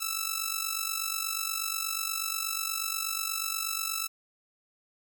5% pulse tone with amplitude modulation, 1318.5 Hz, E6, in tune, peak -15 dBFS, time 0-4.08 s, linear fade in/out 20 ms, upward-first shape sine, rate 48.3 Hz, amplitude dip 70%, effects none

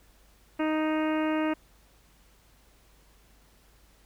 harmonic tone, 311.1 Hz, D#4, in tune, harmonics 1 / 2 / 3 / 4 / 5 / 6 / 7 / 8 / 9, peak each -26 / -32 / -36 / -38 / -40 / -42 / -43 / -44 / -45 dBFS, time 0.59-1.54 s, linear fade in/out 10 ms, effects added 50 Hz sine -60 dBFS peak until 4.05 s + pink hiss -62 dBFS RMS until 4.05 s

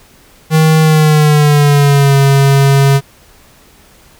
square tone with pitch glide, 157.8 to 138.17 Hz, D#3 to C#3, +25 to -5 cents, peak -6 dBFS, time 0.5-3.01 s, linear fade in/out 50 ms, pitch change -230 cents, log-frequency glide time 0.81-2.16 s, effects pink hiss -44 dBFS RMS until 4.19 s

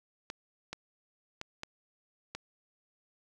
clicks, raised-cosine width 0.2 ms, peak -21 dBFS, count 5, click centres 0.301 / 0.73 / 1.414 / 1.634 / 2.35 s, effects none

